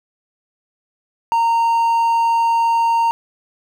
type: tone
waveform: triangle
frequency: 923 Hz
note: A#5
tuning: 17 cents flat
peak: -11 dBFS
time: 1.32-3.11 s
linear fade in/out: 0 ms
effects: none